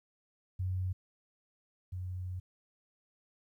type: tone pair in turn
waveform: sine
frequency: 92.5 / 91.38 Hz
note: F#2 / F#2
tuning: 0 / -21 cents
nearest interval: unison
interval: 21 cents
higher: first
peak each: -31 / -36 dBFS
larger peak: first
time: 0.59-0.93 / 1.92-2.4 s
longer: second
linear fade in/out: 10 ms
effects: 12-bit